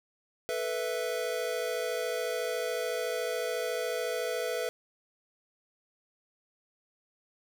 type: chord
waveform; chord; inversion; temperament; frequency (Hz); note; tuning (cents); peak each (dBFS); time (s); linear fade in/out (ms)
square; A suspended second; none; equal; 440 / 493.9 / 659.3; A4 / B4 / E5; 0 / 0 / 0; -37 / -34 / -36; 0.49-4.69; 0
effects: none